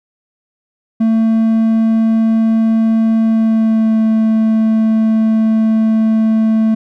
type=tone with pitch glide; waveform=triangle; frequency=223.7 to 220.9 Hz; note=A3 to A3; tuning=+29 to +7 cents; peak=-7 dBFS; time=1-6.75 s; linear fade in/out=10 ms; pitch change=-22 cents; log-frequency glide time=3.22-3.99 s; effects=none